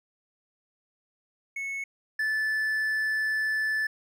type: tone pair in turn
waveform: triangle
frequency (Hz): 2200 / 1746.1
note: C#7 / A6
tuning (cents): -14 / -14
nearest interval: major third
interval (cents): 400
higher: first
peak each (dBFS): -29 / -23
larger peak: second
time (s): 1.56-1.84 / 2.19-3.87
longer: second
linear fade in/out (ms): 5
effects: none